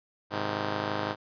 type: chord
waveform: 5% pulse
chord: Ab major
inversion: none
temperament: just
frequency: 103.83 / 129.78 / 155.74 Hz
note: Ab2 / C3 / Eb3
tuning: 0 / -14 / +2 cents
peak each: -21 / -26 / -26 dBFS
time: 0.3-1.16 s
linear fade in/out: 50 ms
effects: resampled to 11025 Hz